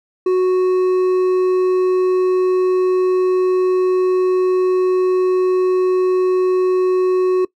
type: tone with hard clipping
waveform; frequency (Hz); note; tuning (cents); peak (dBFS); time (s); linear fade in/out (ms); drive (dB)
triangle; 369; F#4; -5; -13; 0.26-7.45; 5; 7
effects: noise-tail reverb RT60 0.1 s tail -21 dB re dry